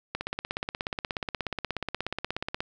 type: click train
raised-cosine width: 0.3 ms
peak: -14 dBFS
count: 42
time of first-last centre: 0.15-2.605 s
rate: 16.7 Hz
effects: none